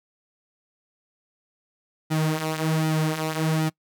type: tone with flanger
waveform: sawtooth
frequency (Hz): 157.5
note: D#3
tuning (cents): +21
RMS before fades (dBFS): -24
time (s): 2.1-3.7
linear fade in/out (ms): 20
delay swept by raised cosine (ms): 1.8 to 7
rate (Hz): 1.3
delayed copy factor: -0.65
effects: noise-tail reverb RT60 0.1 s tail -24 dB re dry

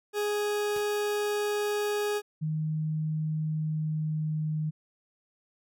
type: tone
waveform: 40% pulse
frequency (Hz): 415.3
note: G#4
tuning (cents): 0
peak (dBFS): -26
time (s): 0.13-2.22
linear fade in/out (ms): 50
type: noise with exponential decay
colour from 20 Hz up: pink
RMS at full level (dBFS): -41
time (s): 0.76-0.87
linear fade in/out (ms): 1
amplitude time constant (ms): 22
type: tone with pitch glide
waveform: sine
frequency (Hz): 155.7 to 154.62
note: D#3 to D#3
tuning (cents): +2 to -11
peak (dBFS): -27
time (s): 2.41-4.71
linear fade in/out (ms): 20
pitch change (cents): -13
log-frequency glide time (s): 3.46-4.59
effects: none

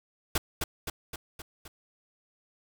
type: noise with echo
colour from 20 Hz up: pink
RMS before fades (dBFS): -26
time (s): 0.35-0.38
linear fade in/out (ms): 5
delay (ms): 260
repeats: 5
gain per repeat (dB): -4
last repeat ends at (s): 1.68
effects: none

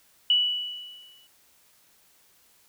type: tone with exponential decay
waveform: sine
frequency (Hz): 2952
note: F#7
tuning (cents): -5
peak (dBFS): -16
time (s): 0.3-1.27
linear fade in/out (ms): 2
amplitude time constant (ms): 210
effects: white hiss -61 dBFS RMS until 2.68 s

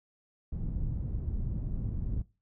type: low-pass noise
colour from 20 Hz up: pink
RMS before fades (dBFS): -33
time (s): 0.52-2.22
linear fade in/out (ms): 5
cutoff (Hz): 140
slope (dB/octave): 12
effects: noise-tail reverb RT60 0.3 s tail -21 dB re dry

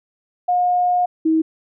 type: tone pair in turn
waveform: sine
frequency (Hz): 717 / 319.4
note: F5 / D#4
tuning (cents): +45 / +45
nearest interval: octave + major second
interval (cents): 1400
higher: first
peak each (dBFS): -14 / -13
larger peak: second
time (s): 0.48-1.06 / 1.25-1.42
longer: first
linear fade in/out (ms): 10
effects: none

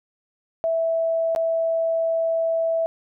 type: tone with dropouts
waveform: sine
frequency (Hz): 657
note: E5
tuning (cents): -6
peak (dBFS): -19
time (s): 0.64-2.86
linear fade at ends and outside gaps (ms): 0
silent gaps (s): 1.35-1.361
effects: none

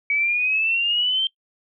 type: exponential sweep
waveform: sine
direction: up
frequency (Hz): 2265 to 3152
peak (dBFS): -18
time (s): 0.1-1.27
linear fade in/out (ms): 2
effects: noise-tail reverb RT60 0.1 s tail -22 dB re dry

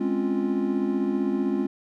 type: chord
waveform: triangle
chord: Db major seventh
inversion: second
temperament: equal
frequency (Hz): 207.7 / 261.6 / 277.2 / 349.2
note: Ab3 / C4 / Db4 / F4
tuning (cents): 0 / 0 / 0 / 0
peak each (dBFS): -26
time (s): 0-1.67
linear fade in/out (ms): 10
effects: none

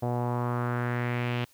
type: tone with low-pass filter sweep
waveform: sawtooth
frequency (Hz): 121.4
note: B2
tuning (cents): -29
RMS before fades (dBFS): -29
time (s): 0.02-1.45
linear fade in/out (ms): 10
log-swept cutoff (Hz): 710 to 3000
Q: 2.7
effects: white hiss -61 dBFS RMS until 1.53 s

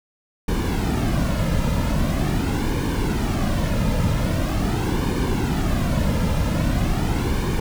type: noise with flanger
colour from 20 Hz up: brown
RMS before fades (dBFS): -21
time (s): 0.48-7.6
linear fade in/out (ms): 5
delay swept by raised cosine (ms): 1.5 to 2.7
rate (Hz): 0.43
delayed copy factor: -0.6
effects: none

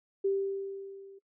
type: tone with level ramp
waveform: sine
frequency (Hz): 392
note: G4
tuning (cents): 0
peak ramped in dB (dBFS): -24 to -49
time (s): 0.24-1.19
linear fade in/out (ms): 10
effects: noise-tail reverb RT60 0.1 s tail -18 dB re dry

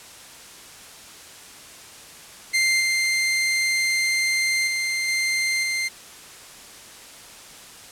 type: tone with level steps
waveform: sawtooth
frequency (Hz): 2093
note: C7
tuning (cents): 0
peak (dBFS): -14 / -16 / -19 / -17 / -19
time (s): 2.53-5.89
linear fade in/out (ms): 20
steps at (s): 2.8 / 4.67 / 5.08 / 5.63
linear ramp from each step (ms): 5
effects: white hiss -43 dBFS RMS until 7.91 s + low-pass 10000 Hz 12 dB/octave

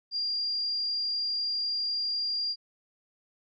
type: tone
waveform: sine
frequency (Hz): 4788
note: D8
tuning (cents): +33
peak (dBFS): -27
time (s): 0.11-2.56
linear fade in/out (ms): 50
effects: MP3 48 kbps

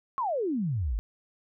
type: exponential sweep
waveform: sine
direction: down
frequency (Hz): 1124 to 46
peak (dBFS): -26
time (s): 0.18-0.99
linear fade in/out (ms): 0
effects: none

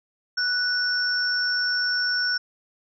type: tone pair together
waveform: sine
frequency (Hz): 1480 / 5444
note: F#6 / F8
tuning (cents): 0 / -45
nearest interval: octave + major seventh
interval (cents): 2255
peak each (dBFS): -24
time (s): 0.37-2.38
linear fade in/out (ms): 10
effects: none

